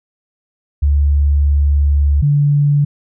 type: tone pair in turn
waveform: sine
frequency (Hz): 71.9 / 144.67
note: D2 / D3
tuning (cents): -36 / -26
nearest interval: octave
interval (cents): 1210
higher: second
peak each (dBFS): -9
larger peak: neither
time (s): 0.82-2.22 / 2.22-2.85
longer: first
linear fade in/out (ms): 10
effects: none